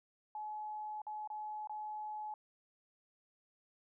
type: tone with dropouts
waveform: sine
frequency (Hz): 851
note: G#5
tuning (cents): +42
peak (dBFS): -40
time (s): 0.35-2.34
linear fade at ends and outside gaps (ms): 2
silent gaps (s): 1.018-1.067 / 1.275-1.301 / 1.673-1.695
effects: none